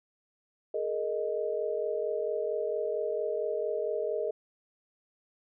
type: chord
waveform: sine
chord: Ab suspended second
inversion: none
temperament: equal with one note detuned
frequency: 421.8 / 466.2 / 622.3 Hz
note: Ab4 / Bb4 / Eb5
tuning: +27 / 0 / 0 cents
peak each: -33 dBFS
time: 0.74-4.31 s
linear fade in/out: 5 ms
effects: none